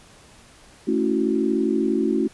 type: chord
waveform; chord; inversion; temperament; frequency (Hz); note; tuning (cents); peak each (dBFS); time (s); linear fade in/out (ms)
sine; F# minor seventh; first; equal; 220 / 277.2 / 329.6 / 370; A3 / C#4 / E4 / F#4; 0 / 0 / 0 / 0; -24; 0.87-2.28; 10
effects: pink hiss -50 dBFS RMS until 2.33 s + resampled to 24000 Hz